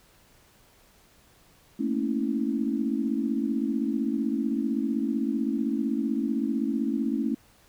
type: tone cluster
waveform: sine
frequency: 219.9 / 235.6 / 275.6 / 325.3 Hz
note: A3 / A#3 / C#4 / E4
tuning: -1 / +19 / -10 / -23 cents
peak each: -29 / -32 / -28 / -32 dBFS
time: 1.79-7.35 s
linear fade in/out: 10 ms
effects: pink hiss -59 dBFS RMS until 7.68 s